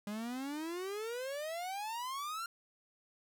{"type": "exponential sweep", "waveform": "45% pulse", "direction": "up", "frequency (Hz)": [202.2, 1399], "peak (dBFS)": -38, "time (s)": [0.07, 2.46], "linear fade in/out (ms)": 2, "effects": []}